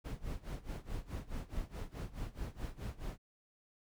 brown noise with tremolo, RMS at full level -39 dBFS, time 0.04-3.18 s, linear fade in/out 20 ms, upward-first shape sine, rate 4.7 Hz, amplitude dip 90%, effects none

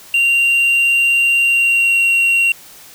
triangle tone with pitch glide, 2768 to 2749 Hz, F7 to F7, -16 to -28 cents, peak -9 dBFS, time 0.14-2.52 s, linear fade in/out 2 ms, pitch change -12 cents, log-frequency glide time 1.43-1.95 s, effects white hiss -40 dBFS RMS until 2.94 s

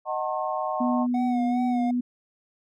sine chord, D# diminished seventh, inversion none, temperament just, 622.3 / 746.7 / 896 / 1075.3 Hz, D#5 / F#5 / A5 / C6, 0 / +16 / +31 / +47 cents, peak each -30 / -30 / -33 / -31 dBFS, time 0.05-1.07 s, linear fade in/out 50 ms
sine tone, 245.7 Hz, B3, 9 cents flat, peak -22 dBFS, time 0.8-2.01 s, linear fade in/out 10 ms
triangle tone with vibrato, 733 Hz, F#5, 16 cents flat, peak -26 dBFS, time 1.14-1.91 s, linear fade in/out 5 ms, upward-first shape sine, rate 2.5 Hz, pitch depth 55 cents each way
effects none

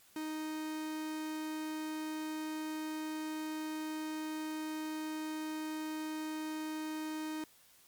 45% pulse tone, 311.1 Hz, D#4, in tune, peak -37 dBFS, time 0.16-7.44 s, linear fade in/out 2 ms, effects white hiss -63 dBFS RMS until 7.87 s + MP3 96 kbps

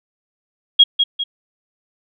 sine tone with echo, 3289 Hz, G#7, 18 cents flat, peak -4 dBFS, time 0.79-0.84 s, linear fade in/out 10 ms, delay 200 ms, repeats 2, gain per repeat -7 dB, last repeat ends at 1.24 s, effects none

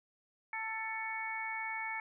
harmonic tone with a mistuned harmonic, 444.1 Hz, A4, 16 cents sharp, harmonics 2 / 3 / 4 / 5, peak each -41 / -48 / -43 / -39 dBFS, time 0.53-2 s, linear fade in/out 2 ms, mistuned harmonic 4, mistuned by -16 cents, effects none

